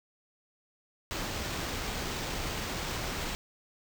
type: noise with sample-and-hold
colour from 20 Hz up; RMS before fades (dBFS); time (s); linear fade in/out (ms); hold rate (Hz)
pink; -35; 1.11-3.35; 0; 11025
effects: none